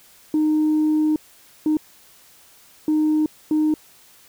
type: tone bursts at uneven times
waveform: sine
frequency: 307.7 Hz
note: D#4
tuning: 19 cents flat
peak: -14 dBFS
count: 4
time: 0.34-1.16 / 1.66-1.77 / 2.88-3.26 / 3.51-3.74 s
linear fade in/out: 2 ms
effects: tanh soft clip ceiling -13 dBFS + white hiss -51 dBFS RMS until 4.28 s